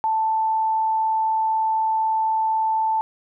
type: tone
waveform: sine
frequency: 882 Hz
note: A5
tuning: 4 cents sharp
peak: -18 dBFS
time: 0.04-3.01 s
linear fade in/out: 0 ms
effects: none